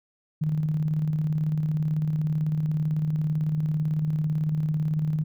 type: tone with tremolo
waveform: sine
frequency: 154.1 Hz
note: D#3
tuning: 16 cents flat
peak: -21 dBFS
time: 0.41-5.24 s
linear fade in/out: 10 ms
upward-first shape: square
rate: 18 Hz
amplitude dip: 35%
effects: none